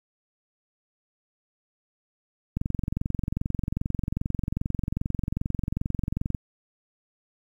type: click train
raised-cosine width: 5 ms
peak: -14 dBFS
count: 86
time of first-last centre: 2.57-6.348 s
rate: 22.5 Hz
effects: 9-bit